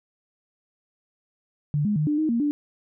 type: tone with pitch steps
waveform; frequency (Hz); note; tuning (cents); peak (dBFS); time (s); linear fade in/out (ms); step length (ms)
sine; 147.2 / 208.3 / 151.8 / 297.7 / 312 / 233.6 / 292.7; D3 / G#3 / D#3 / D4 / D#4 / A#3 / D4; +4 / +5 / -42 / +24 / +5 / +4 / -6; -20; 1.74-2.51; 0; 110
effects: none